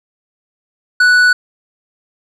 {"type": "tone with tanh clipping", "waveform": "sine", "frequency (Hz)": 1480, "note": "F#6", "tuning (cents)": 0, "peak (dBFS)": -8, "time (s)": [1, 1.33], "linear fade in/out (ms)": 5, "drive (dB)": 9, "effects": []}